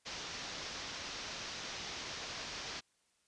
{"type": "low-pass noise", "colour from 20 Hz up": "white", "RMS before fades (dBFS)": -44, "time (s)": [0.05, 2.81], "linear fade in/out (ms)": 20, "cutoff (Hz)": 6100, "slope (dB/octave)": 48, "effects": ["white hiss -75 dBFS RMS until 3.27 s", "resampled to 22050 Hz"]}